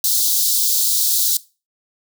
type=high-pass noise; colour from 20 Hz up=white; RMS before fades=-17 dBFS; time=0.04-1.37 s; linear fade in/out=2 ms; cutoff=3700 Hz; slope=48 dB/octave; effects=noise-tail reverb RT60 0.3 s tail -19 dB re dry